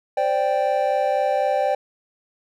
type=chord; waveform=triangle; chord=C suspended second; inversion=none; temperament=equal; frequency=523.3 / 587.3 / 784 Hz; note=C5 / D5 / G5; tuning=0 / 0 / 0 cents; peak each=-22 / -20 / -20 dBFS; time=0.17-1.75 s; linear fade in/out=5 ms; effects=none